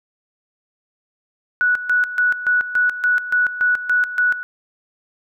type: tone with tremolo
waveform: sine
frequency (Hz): 1473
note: F#6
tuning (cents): -8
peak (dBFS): -13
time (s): 1.61-4.43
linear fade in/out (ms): 0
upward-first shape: square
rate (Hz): 3.5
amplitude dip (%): 75
effects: none